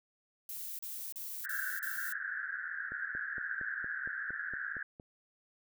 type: noise bursts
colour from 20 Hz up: violet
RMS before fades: -42 dBFS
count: 5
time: 0.49-2.126 s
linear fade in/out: 2 ms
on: 300 ms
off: 34 ms
type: band-pass noise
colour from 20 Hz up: pink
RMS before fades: -39 dBFS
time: 1.44-4.83 s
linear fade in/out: 5 ms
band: 1500 to 1700 Hz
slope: 96 dB/octave
type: click train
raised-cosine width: 2 ms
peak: -36 dBFS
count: 10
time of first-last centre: 2.92-4.999 s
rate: 4.33 Hz
effects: none